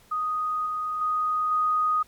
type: tone with level steps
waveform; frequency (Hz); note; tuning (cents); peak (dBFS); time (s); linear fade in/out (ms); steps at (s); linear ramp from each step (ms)
sine; 1244.5; D#6; 0; -24 / -26 / -22 / -20; 0.11-2.03; 10; 0.66 / 1.01 / 1.51; 5
effects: pink hiss -57 dBFS RMS until 2.07 s + MP3 96 kbps